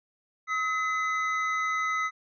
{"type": "tone pair together", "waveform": "triangle", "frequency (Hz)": [1279.2, 2027], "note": ["D#6", "B6"], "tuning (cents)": [48, 45], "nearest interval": "minor sixth", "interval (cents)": 797, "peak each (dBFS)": [-26, -28], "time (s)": [0.47, 2.11], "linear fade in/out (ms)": 50, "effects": ["resampled to 16000 Hz"]}